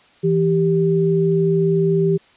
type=tone pair together; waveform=sine; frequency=164.81 / 392 Hz; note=E3 / G4; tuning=0 / 0 cents; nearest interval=octave + minor third; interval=1500 cents; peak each=-17 / -16 dBFS; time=0.23-2.18 s; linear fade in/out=20 ms; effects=white hiss -52 dBFS RMS until 2.36 s + resampled to 8000 Hz